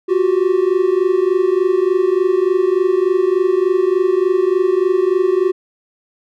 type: tone pair together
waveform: triangle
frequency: 359.4 / 382.8 Hz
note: F4 / G4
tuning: +50 / -41 cents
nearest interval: minor second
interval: 109 cents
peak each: -13 dBFS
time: 0.08-5.52 s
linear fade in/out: 20 ms
effects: none